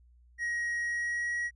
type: tone with pitch glide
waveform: triangle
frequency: 1892 to 1908.5 Hz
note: A#6 to A#6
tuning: +25 to +40 cents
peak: -28 dBFS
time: 0.38-1.51 s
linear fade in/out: 50 ms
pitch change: +15 cents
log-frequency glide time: 0.79-1.35 s
effects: added 60 Hz sine -57 dBFS peak until 1.55 s + resampled to 24000 Hz